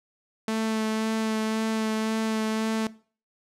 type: tone with vibrato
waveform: sawtooth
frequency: 220 Hz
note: A3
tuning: in tune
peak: -21 dBFS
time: 0.48-2.87 s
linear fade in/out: 2 ms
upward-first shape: sine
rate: 1.9 Hz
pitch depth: 13 cents each way
effects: noise-tail reverb RT60 0.4 s tail -19 dB re dry + low-pass 10000 Hz 12 dB/octave